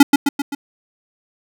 square tone with echo, 282.5 Hz, C#4, 33 cents sharp, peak -3 dBFS, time 0-0.03 s, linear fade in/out 5 ms, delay 130 ms, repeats 4, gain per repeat -5 dB, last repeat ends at 0.55 s, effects none

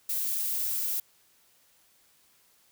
violet noise, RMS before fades -30 dBFS, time 0.09-1 s, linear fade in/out 5 ms, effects white hiss -64 dBFS RMS until 2.71 s

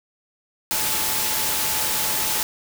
sine tone in noise, 868 Hz, A5, 24 cents flat, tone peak -34 dBFS, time 0.71-2.43 s, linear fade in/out 0 ms, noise white, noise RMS -23 dBFS, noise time 0.71-2.43 s, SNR -14 dB, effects none

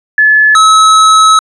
sine / square tone pair in turn, 1722 / 1290 Hz, A6 / E6, -38 / -38 cents, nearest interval perfect fourth, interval 500 cents, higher first, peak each -3 dBFS, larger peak neither, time 0.18-0.55 / 0.55-1.39 s, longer second, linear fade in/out 2 ms, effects resampled to 24000 Hz

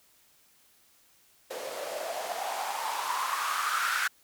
blue noise with band-pass filter sweep, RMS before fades -32 dBFS, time 1.5-4.08 s, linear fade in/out 10 ms, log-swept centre 490 to 1500 Hz, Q 6.7, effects white hiss -63 dBFS RMS until 4.23 s

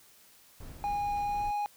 brown noise with tremolo, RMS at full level -43 dBFS, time 0.6-1.51 s, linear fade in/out 5 ms, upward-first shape sine, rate 4 Hz, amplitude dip 25%
triangle tone with pitch glide, 819 to 826.1 Hz, G#5 to G#5, -24 to -9 cents, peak -27 dBFS, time 0.84-1.66 s, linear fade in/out 0 ms, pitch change +15 cents, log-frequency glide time 1.25-1.48 s
effects white hiss -59 dBFS RMS until 1.76 s

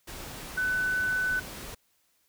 sine tone in noise, 1500 Hz, F#6, 23 cents sharp, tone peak -25 dBFS, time 0.57-1.4 s, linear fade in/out 10 ms, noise pink, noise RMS -41 dBFS, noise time 0.07-1.75 s, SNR +13 dB, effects white hiss -70 dBFS RMS until 2.28 s

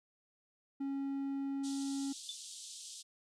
triangle tone, 275.2 Hz, C#4, 12 cents flat, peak -33 dBFS, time 0.8-2.13 s, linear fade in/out 10 ms
white band-pass noise, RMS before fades -49 dBFS, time 1.63-3.03 s, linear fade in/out 20 ms, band 3200 to 9100 Hz, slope 48 dB/octave
sine tone with exponential decay, 3520 Hz, A7, in tune, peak -36 dBFS, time 2.29-2.41 s, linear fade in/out 1 ms, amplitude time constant 25 ms
effects none

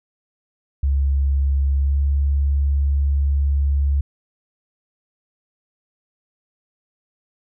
sine tone with pitch glide, 69 to 70.21 Hz, C#2 to C#2, -7 to +23 cents, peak -15 dBFS, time 0.83-4.01 s, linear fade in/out 5 ms, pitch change +30 cents, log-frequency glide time 1.77-2 s, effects none

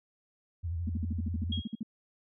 sine tone with vibrato, 84.4 Hz, E2, 41 cents sharp, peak -31 dBFS, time 0.63-1.62 s, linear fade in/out 20 ms, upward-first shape square, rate 12 Hz, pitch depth 71 cents each way
sine tone bursts, 220.8 Hz, A3, 6 cents sharp, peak -31 dBFS, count 13, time 0.87-1.831 s, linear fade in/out 5 ms, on 25 ms, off 53 ms
sine tone with exponential decay, 3280 Hz, G#7, 22 cents flat, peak -31 dBFS, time 1.52-1.8 s, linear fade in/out 5 ms, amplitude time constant 60 ms
effects none

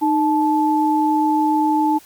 sine tone pair together, 307.6 / 870 Hz, D#4 / A5, -20 / -20 cents, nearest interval octave + tritone, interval 1800 cents, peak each -17 dBFS, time 0.01-1.99 s, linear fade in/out 20 ms, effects white hiss -47 dBFS RMS until 2.05 s + Opus 32 kbps

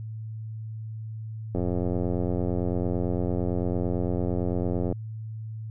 click train, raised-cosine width 2 ms, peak -15 dBFS, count 301, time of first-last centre 1.55-4.925 s, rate 88.9 Hz, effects added 110 Hz sine -33 dBFS peak until 5.7 s

